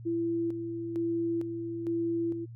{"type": "tone with tremolo", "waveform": "sine", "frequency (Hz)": 335.7, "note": "E4", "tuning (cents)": 32, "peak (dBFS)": -27, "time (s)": [0.05, 2.46], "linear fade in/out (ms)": 20, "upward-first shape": "square", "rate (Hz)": 1.1, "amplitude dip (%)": 50, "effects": ["added 116 Hz sine -42 dBFS peak until 2.55 s"]}